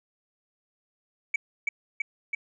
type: tone with echo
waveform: sine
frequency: 2277 Hz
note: C#7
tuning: 46 cents sharp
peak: -19 dBFS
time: 1.34-1.36 s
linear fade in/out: 5 ms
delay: 330 ms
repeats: 3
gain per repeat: -2 dB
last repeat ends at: 2.35 s
effects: tanh soft clip ceiling -20 dBFS